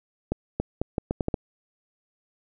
accelerating click train, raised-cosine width 2 ms, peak -11 dBFS, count 8, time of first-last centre 0.32-1.342 s, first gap 280 ms, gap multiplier 0.77, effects none

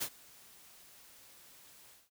white noise with ADSR envelope, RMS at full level -34 dBFS, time 0-2.1 s, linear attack 19 ms, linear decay 71 ms, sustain -24 dB, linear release 190 ms, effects none

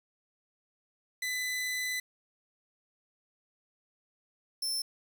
sawtooth tone pair in turn, 2004 / 5337 Hz, B6 / E8, +25 / +21 cents, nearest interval octave + perfect fourth, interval 1696 cents, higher second, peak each -28 dBFS, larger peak neither, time 1.22-2 / 4.62-4.82 s, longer first, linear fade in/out 5 ms, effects 9-bit

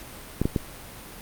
clicks, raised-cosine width 3 ms, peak -9 dBFS, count 3, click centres 0.416 / 0.455 / 0.562 s, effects pink hiss -42 dBFS RMS until 1.21 s + Opus 48 kbps

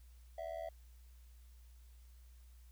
triangle tone with amplitude modulation, 659 Hz, E5, 1 cent flat, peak -35 dBFS, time 0.38-0.69 s, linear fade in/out 5 ms, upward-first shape sine, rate 79.3 Hz, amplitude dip 90%, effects added 60 Hz sine -56 dBFS peak until 2.71 s + white hiss -72 dBFS RMS until 2.71 s

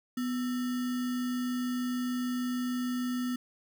sine tone with sample-and-hold, 248.3 Hz, B3, 9 cents sharp, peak -29 dBFS, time 0.17-3.36 s, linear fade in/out 5 ms, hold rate 1575 Hz, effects none

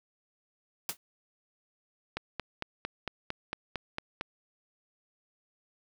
white noise with exponential decay, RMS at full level -29 dBFS, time 0.89-0.97 s, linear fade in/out 1 ms, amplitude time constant 17 ms
click train, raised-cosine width 0.3 ms, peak -17 dBFS, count 10, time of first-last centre 2.17-4.211 s, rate 4.41 Hz
effects none

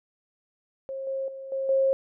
sine tone with level steps, 537 Hz, C5, 45 cents sharp, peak -31 / -27 / -36 / -26 / -19 dBFS, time 0.89-1.93 s, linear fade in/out 0 ms, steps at 1.07 / 1.28 / 1.52 / 1.69 s, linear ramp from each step 2 ms, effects none

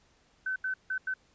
sine tone bursts at uneven times, 1523 Hz, F#6, 50 cents sharp, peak -29 dBFS, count 4, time 0.46-0.56 / 0.64-0.74 / 0.9-0.98 / 1.07-1.14 s, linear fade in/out 5 ms, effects pink hiss -66 dBFS RMS until 1.34 s + resampled to 16000 Hz

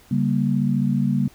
sine chord, G diminished, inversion second, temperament just, 141.12 / 196 / 235.2 Hz, Db3 / G3 / Bb3, +31 / 0 / +16 cents, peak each -22 dBFS, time 0.11-1.28 s, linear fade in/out 5 ms, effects pink hiss -52 dBFS RMS until 1.34 s

